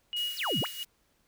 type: tone with tremolo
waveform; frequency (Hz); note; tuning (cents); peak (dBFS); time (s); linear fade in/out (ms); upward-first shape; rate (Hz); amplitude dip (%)
sine; 2892; F#7; -40; -28; 0.13-0.83; 0; sine; 2.9; 85
type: high-pass noise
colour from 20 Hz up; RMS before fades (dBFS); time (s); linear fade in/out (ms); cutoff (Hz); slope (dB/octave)
white; -44; 0.16-0.85; 10; 1600; 24
type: exponential two-way sweep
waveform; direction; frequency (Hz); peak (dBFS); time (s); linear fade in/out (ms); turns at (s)
sine; down then up; 6480 to 110 to 6480; -29; 0.36-0.68; 50; 0.6
effects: pink hiss -70 dBFS RMS until 1.27 s